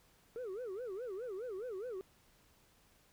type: tone with vibrato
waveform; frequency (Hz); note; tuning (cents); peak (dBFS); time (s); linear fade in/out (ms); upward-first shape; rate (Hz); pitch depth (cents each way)
sine; 434.5; A4; -22; -37; 0.36-2.01; 0; sine; 4.8; 280
effects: tanh soft clip ceiling -39 dBFS + pink hiss -68 dBFS RMS until 3.12 s